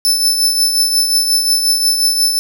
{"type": "tone with tremolo", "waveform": "sawtooth", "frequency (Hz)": 5274, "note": "E8", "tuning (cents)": 0, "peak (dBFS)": -6, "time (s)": [0.05, 2.39], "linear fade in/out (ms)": 0, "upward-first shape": "triangle", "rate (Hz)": 5.6, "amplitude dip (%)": 55, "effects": []}